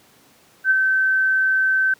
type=tone with ADSR envelope; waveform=sine; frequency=1541 Hz; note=G6; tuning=30 cents flat; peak=-11 dBFS; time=0.64-1.94 s; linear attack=65 ms; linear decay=24 ms; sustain=-4 dB; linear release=5 ms; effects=pink hiss -53 dBFS RMS until 1.99 s + high-pass 150 Hz 12 dB/octave